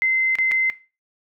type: tone with dropouts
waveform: sine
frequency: 2067 Hz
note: C7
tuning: 22 cents flat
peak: -16 dBFS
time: 0.02-0.7 s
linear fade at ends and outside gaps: 0 ms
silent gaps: 0.354-0.386 / 0.513-0.518 s
effects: noise-tail reverb RT60 0.3 s tail -17 dB re dry